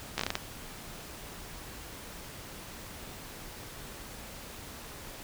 slowing click train, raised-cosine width 0.2 ms, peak -12 dBFS, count 7, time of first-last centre 0.18-0.354 s, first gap 14 ms, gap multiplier 1.29, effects pink hiss -45 dBFS RMS until 5.23 s

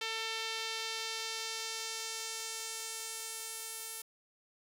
sawtooth tone with band-pass filter sweep, 447.5 Hz, A4, 29 cents sharp, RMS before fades -40 dBFS, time 0.01-4.02 s, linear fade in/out 5 ms, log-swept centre 3400 to 11000 Hz, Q 1.2, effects none

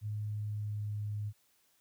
sine tone with pitch glide, 105.6 to 104.51 Hz, G#2 to G#2, +29 to +11 cents, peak -34 dBFS, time 0.01-1.33 s, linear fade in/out 50 ms, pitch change -18 cents, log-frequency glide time 0.23-0.89 s, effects white hiss -71 dBFS RMS until 1.8 s

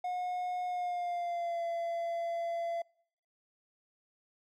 triangle tone with pitch glide, 723 to 678.5 Hz, F#5 to E5, -40 to +50 cents, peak -30 dBFS, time 0.04-2.82 s, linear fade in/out 5 ms, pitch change -110 cents, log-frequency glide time 0.66-1.64 s, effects noise-tail reverb RT60 0.7 s tail -26 dB re dry + MP3 64 kbps

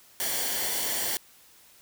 white noise with comb filter, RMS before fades -29 dBFS, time 0.2-1.17 s, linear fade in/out 0 ms, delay 0.78 ms, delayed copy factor -0.6, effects white hiss -56 dBFS RMS until 1.81 s

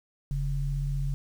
sine tone pair together, 41.47 / 139.5 Hz, E1 / C#3, +11 / +11 cents, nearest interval octave + major sixth, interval 2100 cents, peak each -29 / -29 dBFS, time 0.31-1.14 s, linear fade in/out 0 ms, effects 9-bit

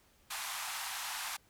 pink band-pass noise, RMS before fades -40 dBFS, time 0.3-1.37 s, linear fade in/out 10 ms, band 770 to 14000 Hz, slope 48 dB/octave, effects pink hiss -67 dBFS RMS until 1.49 s

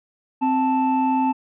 triangle tone pair together, 261.6 / 878.8 Hz, C4 / A5, 0 / -2 cents, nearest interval octave + major sixth, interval 2098 cents, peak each -18 / -18 dBFS, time 0.41-1.33 s, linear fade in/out 20 ms, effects resampled to 8000 Hz

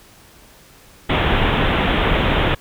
pink low-pass noise, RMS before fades -17 dBFS, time 1.09-2.55 s, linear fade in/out 10 ms, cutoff 3600 Hz, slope 96 dB/octave, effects pink hiss -47 dBFS RMS until 2.6 s

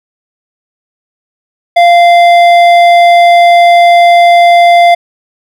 sine tone with hard clipping, 693 Hz, F5, 14 cents flat, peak -3 dBFS, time 1.76-4.95 s, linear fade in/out 10 ms, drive 10 dB, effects none

